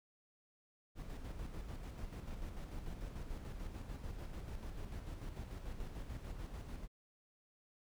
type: noise with tremolo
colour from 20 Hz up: brown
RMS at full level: -44 dBFS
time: 0.95-6.88 s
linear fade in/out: 50 ms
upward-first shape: square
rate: 6.8 Hz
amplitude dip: 40%
effects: none